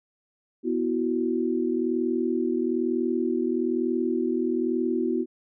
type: chord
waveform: sine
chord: B suspended fourth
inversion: none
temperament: just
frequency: 246.9 / 329.3 / 370.4 Hz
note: B3 / E4 / F#4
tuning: 0 / -2 / +2 cents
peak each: -27 dBFS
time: 0.63-5.26 s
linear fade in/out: 50 ms
effects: none